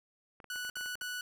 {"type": "clicks", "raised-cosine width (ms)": 0.5, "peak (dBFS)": -36, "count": 10, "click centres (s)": [0.402, 0.443, 0.559, 0.65, 0.694, 0.769, 0.81, 0.86, 0.954, 1.017]}
{"type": "tone bursts", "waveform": "sawtooth", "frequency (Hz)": 1478, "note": "F#6", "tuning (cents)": -2, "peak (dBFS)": -33, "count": 3, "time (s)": [0.5, 1.21], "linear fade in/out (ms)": 2, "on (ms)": 200, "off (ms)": 55}
{"effects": []}